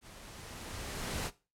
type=noise with level ramp; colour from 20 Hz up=pink; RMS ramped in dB=-53 to -35 dBFS; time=0.01-1.31 s; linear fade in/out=50 ms; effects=noise-tail reverb RT60 0.3 s tail -18 dB re dry + low-pass 11000 Hz 12 dB/octave